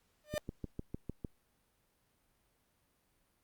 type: tone with exponential growth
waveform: 45% pulse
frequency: 602 Hz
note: D5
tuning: 43 cents sharp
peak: -30 dBFS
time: 0.24-0.38 s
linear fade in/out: 1 ms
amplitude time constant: 30 ms
type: click train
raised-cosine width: 3 ms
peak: -26 dBFS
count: 7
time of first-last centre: 0.34-1.248 s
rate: 6.61 Hz
effects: pink hiss -75 dBFS RMS until 3.43 s + Opus 48 kbps